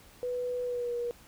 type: tone with pitch glide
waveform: sine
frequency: 493.9 to 478.7 Hz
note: B4 to A#4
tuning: 0 to +46 cents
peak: -30 dBFS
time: 0.23-1.11 s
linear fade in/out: 0 ms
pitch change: -54 cents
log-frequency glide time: 0.63-0.93 s
effects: pink hiss -56 dBFS RMS until 1.27 s